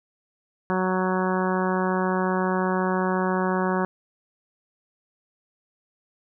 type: harmonic tone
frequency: 185.6 Hz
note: F#3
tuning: 6 cents sharp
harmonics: 1 / 2 / 3 / 4 / 5 / 6 / 7 / 8 / 9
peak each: -25 / -27 / -31 / -32 / -30 / -31 / -37 / -34 / -36 dBFS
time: 0.7-3.85 s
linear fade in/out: 0 ms
effects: none